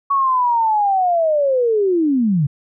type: linear sweep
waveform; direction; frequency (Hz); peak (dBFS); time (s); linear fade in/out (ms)
sine; down; 1125 to 132.1; -13; 0.1-2.47; 10
effects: none